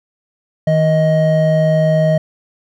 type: tone pair together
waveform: triangle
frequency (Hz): 158.3 / 627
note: D#3 / D#5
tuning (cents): +30 / +13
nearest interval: 2 octaves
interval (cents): 2383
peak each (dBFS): -11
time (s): 0.67-2.18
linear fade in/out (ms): 5
effects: none